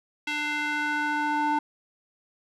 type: tone with band-pass filter sweep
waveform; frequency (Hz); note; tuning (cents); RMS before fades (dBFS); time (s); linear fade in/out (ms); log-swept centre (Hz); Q
square; 297.6; D4; +23; -27; 0.27-1.59; 5; 2500 to 900; 2
effects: none